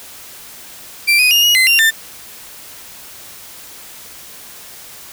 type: tone with pitch steps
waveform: 35% pulse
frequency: 2354 / 2492 / 2838 / 2893 / 2054 / 2773 / 1791 Hz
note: D7 / D#7 / F7 / F#7 / C7 / F7 / A6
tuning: +3 / +2 / +27 / -40 / -33 / -13 / +30 cents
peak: -7 dBFS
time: 1.07-1.91 s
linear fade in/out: 20 ms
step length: 120 ms
effects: white hiss -36 dBFS RMS until 5.12 s